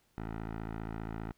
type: tone with low-pass filter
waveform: 10% pulse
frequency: 55 Hz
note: A1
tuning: in tune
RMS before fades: -40 dBFS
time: 0.18-1.32 s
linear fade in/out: 0 ms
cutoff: 1600 Hz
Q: 1.1
effects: pink hiss -72 dBFS RMS until 1.37 s